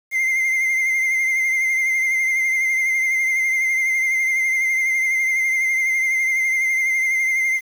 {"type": "tone with vibrato", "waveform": "triangle", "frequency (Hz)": 2093, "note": "C7", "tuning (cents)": 0, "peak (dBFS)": -15, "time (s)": [0.11, 7.61], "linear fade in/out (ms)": 50, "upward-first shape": "triangle", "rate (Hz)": 12, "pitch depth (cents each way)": 40, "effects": ["7-bit"]}